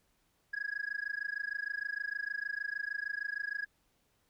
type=tone with amplitude modulation; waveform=sine; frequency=1661.2 Hz; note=G#6; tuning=in tune; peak=-29 dBFS; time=0.53-3.66 s; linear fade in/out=10 ms; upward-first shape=sine; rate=26.5 Hz; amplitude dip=100%; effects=tanh soft clip ceiling -30 dBFS + pink hiss -74 dBFS RMS until 4.29 s